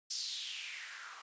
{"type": "noise with band-pass filter sweep", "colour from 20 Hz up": "blue", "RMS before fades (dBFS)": -43, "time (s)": [0.1, 1.22], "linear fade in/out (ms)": 10, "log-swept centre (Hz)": [5400, 1100], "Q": 3.9, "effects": ["resampled to 16000 Hz"]}